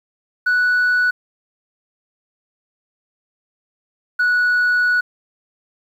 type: tone pair in turn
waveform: sine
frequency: 1478 / 1469.7 Hz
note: F#6 / F#6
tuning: -2 / -12 cents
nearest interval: unison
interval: 10 cents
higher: first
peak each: -11 dBFS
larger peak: neither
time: 0.46-1.11 / 4.19-5.01 s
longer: second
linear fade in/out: 10 ms
effects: tanh soft clip ceiling -12 dBFS + 8-bit